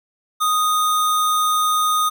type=tone with sample-and-hold; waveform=sine; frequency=1244.5 Hz; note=D#6; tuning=in tune; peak=-15 dBFS; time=0.4-2.1 s; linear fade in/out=20 ms; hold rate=4900 Hz; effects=none